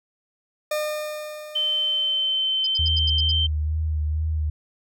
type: tone with exponential decay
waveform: 40% pulse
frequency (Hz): 606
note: D#5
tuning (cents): -46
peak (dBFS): -21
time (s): 0.71-2.92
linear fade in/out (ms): 5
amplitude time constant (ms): 480
type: tone with pitch glide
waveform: sine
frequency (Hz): 3083 to 3119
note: G7 to G7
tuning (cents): -29 to -9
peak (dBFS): -20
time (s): 1.55-3.47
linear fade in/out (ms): 10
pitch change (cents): +20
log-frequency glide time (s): 2.66-2.89
type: tone bursts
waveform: sine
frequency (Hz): 4978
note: D#8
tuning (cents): 0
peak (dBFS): -27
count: 7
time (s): 2.64-3.316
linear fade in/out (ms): 5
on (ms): 28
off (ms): 80
type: tone with vibrato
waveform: sine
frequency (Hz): 77.4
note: D#2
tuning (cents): -9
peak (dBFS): -21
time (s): 2.79-4.5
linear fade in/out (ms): 5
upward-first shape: sine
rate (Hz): 2.2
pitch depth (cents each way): 35
effects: none